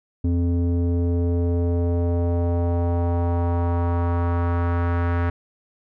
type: tone with low-pass filter sweep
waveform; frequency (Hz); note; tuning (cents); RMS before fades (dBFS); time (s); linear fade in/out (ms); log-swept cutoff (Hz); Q
square; 86.3; F2; -20; -21; 0.24-5.3; 5; 300 to 1600; 1.9
effects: none